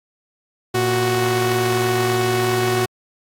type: tone pair together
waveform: sawtooth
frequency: 116.47 / 370 Hz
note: A#2 / F#4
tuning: -1 / 0 cents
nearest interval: octave + minor sixth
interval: 2001 cents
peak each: -18 / -14 dBFS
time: 0.74-2.86 s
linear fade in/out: 10 ms
effects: AAC 64 kbps